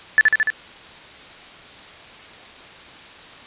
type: tone with echo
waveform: sine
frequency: 1743 Hz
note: A6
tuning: 17 cents flat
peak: -8 dBFS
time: 0.18-0.21 s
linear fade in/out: 0 ms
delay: 73 ms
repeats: 4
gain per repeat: -2 dB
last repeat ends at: 0.502 s
effects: white hiss -41 dBFS RMS until 3.46 s + resampled to 8000 Hz

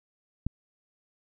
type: click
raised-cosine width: 5 ms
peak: -16 dBFS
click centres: 0.466 s
effects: none

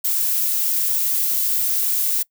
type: noise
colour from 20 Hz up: violet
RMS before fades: -20 dBFS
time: 0.04-2.23 s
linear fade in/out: 10 ms
effects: noise-tail reverb RT60 0.1 s tail -23 dB re dry

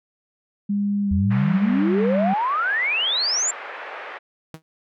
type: tone with pitch glide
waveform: sine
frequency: 202.7 to 196.82 Hz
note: G#3 to G3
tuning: -42 to +7 cents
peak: -19 dBFS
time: 0.69-2.34 s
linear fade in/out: 10 ms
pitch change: -51 cents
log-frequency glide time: 1.03-1.13 s
type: exponential sweep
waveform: sine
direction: up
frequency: 77.9 to 7459 Hz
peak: -19 dBFS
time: 1.11-3.51 s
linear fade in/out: 5 ms
type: band-pass noise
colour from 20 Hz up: white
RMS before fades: -35 dBFS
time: 1.3-4.19 s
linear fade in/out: 20 ms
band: 460 to 2100 Hz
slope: 24 dB/octave
type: tone with exponential decay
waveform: sawtooth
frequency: 159.3 Hz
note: D#3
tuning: 41 cents sharp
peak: -27 dBFS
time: 4.54-4.62 s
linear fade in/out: 0 ms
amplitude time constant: 17 ms
effects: none

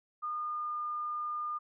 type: tone with pitch glide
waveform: sine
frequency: 1219 to 1211.3 Hz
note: D#6 to D#6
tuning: -36 to -47 cents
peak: -33 dBFS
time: 0.22-1.59 s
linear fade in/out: 20 ms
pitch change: -11 cents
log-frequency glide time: 0.35-0.8 s
effects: none

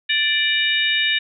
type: harmonic tone with a mistuned harmonic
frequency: 587.3 Hz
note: D5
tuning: in tune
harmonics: 3 / 4 / 5 / 6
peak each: -22 / -22 / -22 / -22 dBFS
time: 0.09-1.19 s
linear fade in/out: 10 ms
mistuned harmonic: 6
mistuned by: +86 cents
effects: none

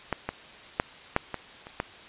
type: clicks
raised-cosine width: 0.5 ms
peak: -11 / -14 / -7 / -6 / -16 / -26 / -12 dBFS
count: 7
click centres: 0.127 / 0.29 / 0.799 / 1.164 / 1.343 / 1.669 / 1.801 s
effects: white hiss -47 dBFS RMS until 2.08 s + resampled to 8000 Hz

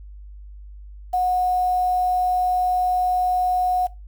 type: tone with quantisation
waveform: sine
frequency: 730 Hz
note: F#5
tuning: 24 cents flat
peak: -17 dBFS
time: 1.13-3.87 s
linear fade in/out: 10 ms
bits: 7
effects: noise-tail reverb RT60 0.2 s tail -18 dB re dry + added 50 Hz sine -37 dBFS peak until 4.07 s

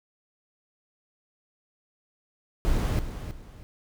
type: noise with echo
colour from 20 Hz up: brown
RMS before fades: -24 dBFS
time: 2.65-2.99 s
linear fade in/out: 0 ms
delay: 320 ms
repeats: 2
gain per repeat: -10 dB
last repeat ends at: 3.63 s
effects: none

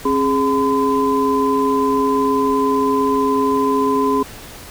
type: tone cluster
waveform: sine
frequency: 269.8 / 415.6 / 1017 Hz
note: C#4 / G#4 / C6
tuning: -47 / +1 / -50 cents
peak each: -18 dBFS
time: 0.05-4.23 s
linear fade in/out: 5 ms
effects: pink hiss -36 dBFS RMS until 4.7 s

